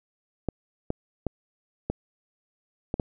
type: clicks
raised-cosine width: 2 ms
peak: -13 dBFS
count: 6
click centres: 0.487 / 0.904 / 1.267 / 1.9 / 2.941 / 2.998 s
effects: none